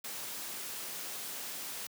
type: noise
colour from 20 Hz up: white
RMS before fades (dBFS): -41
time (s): 0.04-1.87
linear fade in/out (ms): 5
effects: high-pass 150 Hz 12 dB/octave